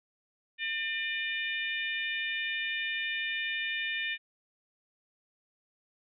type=harmonic tone with a mistuned harmonic; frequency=601 Hz; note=D5; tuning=40 cents sharp; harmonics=3 / 4 / 5 / 6; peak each=-34 / -35 / -39 / -40 dBFS; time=0.58-4.18 s; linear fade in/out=50 ms; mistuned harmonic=5; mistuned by=-28 cents; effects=none

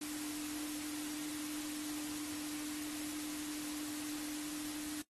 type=tone in noise; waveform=sine; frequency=299.9 Hz; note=D4; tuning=36 cents sharp; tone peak=-41 dBFS; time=0.01-5.02 s; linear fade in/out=5 ms; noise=white; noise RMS=-45 dBFS; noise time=0.01-5.02 s; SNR=+1 dB; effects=noise-tail reverb RT60 0.1 s tail -18 dB re dry + AAC 32 kbps

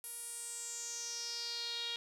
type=tone with band-pass filter sweep; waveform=sawtooth; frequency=470 Hz; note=A#4; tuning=14 cents sharp; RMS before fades=-42 dBFS; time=0.04-1.96 s; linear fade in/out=0 ms; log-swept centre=11000 to 3500 Hz; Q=5.5; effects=none

